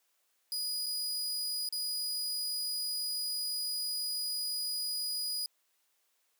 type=tone with dropouts; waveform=sawtooth; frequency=4927 Hz; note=D#8; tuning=18 cents flat; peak=-30 dBFS; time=0.52-5.46 s; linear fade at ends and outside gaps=1 ms; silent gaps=0.861-0.865 / 1.689-1.725 s; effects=white hiss -75 dBFS RMS until 6.39 s + high-pass 400 Hz 12 dB/octave